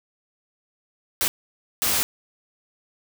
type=noise bursts at uneven times; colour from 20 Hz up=white; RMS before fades=-22 dBFS; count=2; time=1.21-1.28 / 1.82-2.03 s; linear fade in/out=0 ms; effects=none